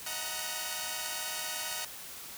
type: tone cluster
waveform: 5% pulse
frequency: 630 / 744 / 912 / 954 / 1473 Hz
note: D#5 / F#5 / A#5 / A#5 / F#6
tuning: +21 / +9 / -38 / +40 / -8 cents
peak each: -30 dBFS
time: 0.06-1.85 s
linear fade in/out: 5 ms
effects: white hiss -45 dBFS RMS until 2.37 s